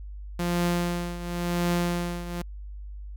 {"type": "tone with tremolo", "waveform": "sawtooth", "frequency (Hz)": 174.2, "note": "F3", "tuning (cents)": -4, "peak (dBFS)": -18, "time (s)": [0.39, 2.42], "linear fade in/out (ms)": 5, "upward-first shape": "triangle", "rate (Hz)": 0.94, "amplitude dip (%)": 80, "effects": ["added 50 Hz sine -36 dBFS peak until 3.16 s"]}